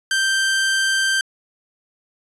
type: tone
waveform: sawtooth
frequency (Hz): 1567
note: G6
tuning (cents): -1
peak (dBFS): -13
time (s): 0.11-1.21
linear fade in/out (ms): 2
effects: resampled to 24000 Hz